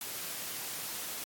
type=noise; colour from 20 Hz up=white; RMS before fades=-39 dBFS; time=0.01-1.24 s; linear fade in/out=2 ms; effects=high-pass 100 Hz 12 dB/octave + AAC 64 kbps